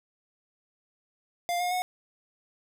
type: tone with pitch steps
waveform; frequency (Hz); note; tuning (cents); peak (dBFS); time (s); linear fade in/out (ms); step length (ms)
square; 699 / 714.5 / 730.4; F5 / F5 / F#5; +1 / +39 / -23; -27; 1.49-1.82; 0; 110
effects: none